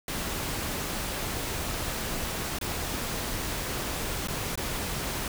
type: noise with dropouts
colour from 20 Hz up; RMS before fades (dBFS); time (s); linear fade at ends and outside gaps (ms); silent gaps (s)
pink; -32; 0.08-5.28; 2; 2.587-2.612 / 4.274-4.283 / 4.556-4.575
effects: none